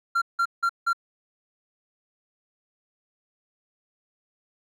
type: tone bursts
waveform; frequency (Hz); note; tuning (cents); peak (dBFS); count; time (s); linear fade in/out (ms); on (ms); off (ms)
triangle; 1376; F6; -26; -18; 4; 0.15-0.932; 10; 68; 170
effects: none